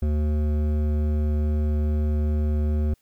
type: tone with hard clipping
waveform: triangle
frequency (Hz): 75.2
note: D2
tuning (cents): +42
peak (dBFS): -22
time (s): 0.02-2.94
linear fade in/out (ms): 5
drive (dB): 16
effects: white hiss -67 dBFS RMS until 3.01 s